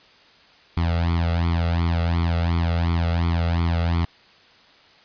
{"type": "tone with flanger", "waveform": "sawtooth", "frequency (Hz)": 84.5, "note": "E2", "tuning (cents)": 43, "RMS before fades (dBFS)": -21, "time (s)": [0.77, 4.05], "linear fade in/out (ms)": 0, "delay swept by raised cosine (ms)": [0.89, 1.51], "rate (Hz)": 2.8, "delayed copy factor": 1, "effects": ["white hiss -52 dBFS RMS until 5.04 s", "resampled to 11025 Hz"]}